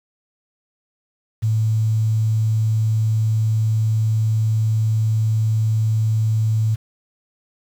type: tone with quantisation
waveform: sine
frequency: 110 Hz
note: A2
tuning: in tune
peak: -15 dBFS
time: 1.42-6.76 s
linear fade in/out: 20 ms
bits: 7
effects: none